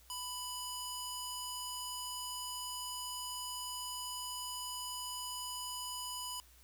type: tone with band-pass filter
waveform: square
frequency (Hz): 992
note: B5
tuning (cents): +7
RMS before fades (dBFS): -42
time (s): 0.1-6.4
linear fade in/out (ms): 0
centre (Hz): 9000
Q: 0.51
effects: added 60 Hz sine -62 dBFS peak until 6.63 s + white hiss -64 dBFS RMS until 6.63 s